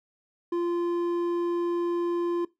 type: tone with hard clipping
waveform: sine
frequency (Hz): 345.7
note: F4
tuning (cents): -18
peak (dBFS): -26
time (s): 0.52-2.45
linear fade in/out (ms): 5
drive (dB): 6
effects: noise-tail reverb RT60 0.2 s tail -20 dB re dry